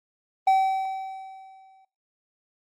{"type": "tone with exponential decay", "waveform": "triangle", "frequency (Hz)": 767, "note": "G5", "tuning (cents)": -38, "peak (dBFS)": -13, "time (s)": [0.47, 1.85], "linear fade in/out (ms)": 5, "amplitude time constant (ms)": 300, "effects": ["noise-tail reverb RT60 0.5 s tail -26 dB re dry", "Opus 24 kbps"]}